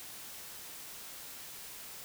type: silence
effects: white hiss -47 dBFS RMS until 2.04 s